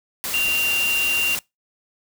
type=tone in noise; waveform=sine; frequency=2775 Hz; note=F7; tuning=12 cents flat; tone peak=-18 dBFS; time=0.34-1.35 s; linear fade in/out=0 ms; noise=white; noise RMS=-27 dBFS; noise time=0.24-1.39 s; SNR=+6 dB; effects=noise-tail reverb RT60 0.2 s tail -24 dB re dry